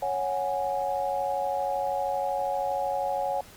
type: chord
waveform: sine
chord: C# suspended fourth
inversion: none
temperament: equal with one note detuned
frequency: 554.4 / 737.9 / 830.6 Hz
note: C#5 / F#5 / G#5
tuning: 0 / -5 / 0 cents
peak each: -30 dBFS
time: 0.02-3.41 s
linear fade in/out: 5 ms
effects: pink hiss -50 dBFS RMS until 3.56 s + Opus 48 kbps